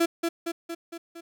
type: tone with echo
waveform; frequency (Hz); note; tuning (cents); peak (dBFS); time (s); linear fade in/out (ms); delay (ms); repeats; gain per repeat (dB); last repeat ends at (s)
35% pulse; 335.8; E4; +32; -18; 0-0.06; 10; 230; 5; -4; 1.21
effects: none